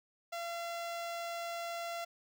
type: tone with notch filter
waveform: sawtooth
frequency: 682 Hz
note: F5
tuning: 41 cents flat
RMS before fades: -40 dBFS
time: 0.32-2.05 s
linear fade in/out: 10 ms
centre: 11000 Hz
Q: 1.6
effects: none